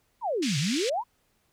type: exponential two-way sweep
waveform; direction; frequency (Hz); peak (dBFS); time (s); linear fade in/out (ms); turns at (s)
sine; down then up; 1046.5 to 130.5 to 1046.5; -25; 0.21-1.04; 50; 0.58
type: band-pass noise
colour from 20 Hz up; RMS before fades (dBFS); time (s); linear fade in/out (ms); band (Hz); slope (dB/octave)
pink; -33; 0.42-0.9; 10; 2200 to 7100; 24
effects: pink hiss -70 dBFS RMS until 1.52 s